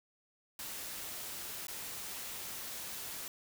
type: noise with dropouts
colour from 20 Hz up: white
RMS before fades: -43 dBFS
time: 0.59-3.28 s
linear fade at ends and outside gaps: 1 ms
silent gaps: 1.669-1.682 s
effects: none